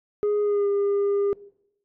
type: tone with pitch glide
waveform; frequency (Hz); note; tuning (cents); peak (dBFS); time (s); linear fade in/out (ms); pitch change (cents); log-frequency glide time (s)
sine; 415.3 to 402.8; G#4 to G4; 0 to +47; -17; 0.23-1.33; 0; -53; 0.42-0.67
effects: noise-tail reverb RT60 0.8 s tail -22 dB re dry + tanh soft clip ceiling -19 dBFS